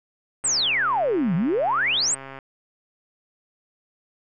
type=click train; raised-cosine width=0.5 ms; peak=-23 dBFS; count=264; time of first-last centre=0.44-2.388 s; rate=135 Hz
type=exponential two-way sweep; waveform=sine; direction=down then up; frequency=8630 to 156.2 to 8630 Hz; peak=-19 dBFS; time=0.44-2.15 s; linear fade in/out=10 ms; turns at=1.35 s
effects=none